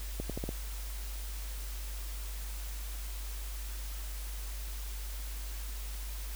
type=accelerating click train; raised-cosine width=2 ms; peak=-22 dBFS; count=5; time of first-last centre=0.2-0.491 s; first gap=97 ms; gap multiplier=0.81; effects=added 50 Hz sine -37 dBFS peak until 6.35 s + white hiss -47 dBFS RMS until 6.35 s